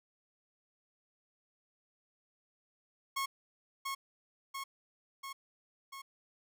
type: tone with echo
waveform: sawtooth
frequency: 1091 Hz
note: C#6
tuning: 28 cents flat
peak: -29 dBFS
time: 3.16-3.26 s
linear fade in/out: 10 ms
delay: 690 ms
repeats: 4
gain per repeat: -3 dB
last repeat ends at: 6.02 s
effects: none